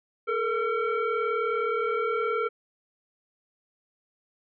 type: tone with frequency modulation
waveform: sine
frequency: 468.1 Hz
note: A#4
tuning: 7 cents sharp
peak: -24 dBFS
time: 0.27-2.49 s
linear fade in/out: 20 ms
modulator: 897 Hz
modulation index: 1.4
effects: none